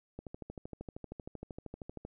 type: click train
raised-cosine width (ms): 2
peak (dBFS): -29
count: 25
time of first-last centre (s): 0.19-2.05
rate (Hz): 12.9
effects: none